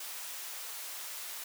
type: high-pass noise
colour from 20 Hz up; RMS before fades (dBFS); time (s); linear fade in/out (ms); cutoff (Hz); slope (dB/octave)
white; -42; 0-1.44; 5; 630; 12
effects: none